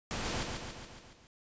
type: noise with echo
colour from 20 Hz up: pink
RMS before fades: -36 dBFS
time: 0.11-0.43 s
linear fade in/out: 0 ms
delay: 140 ms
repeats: 6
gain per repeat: -4 dB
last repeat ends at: 1.27 s
effects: resampled to 16000 Hz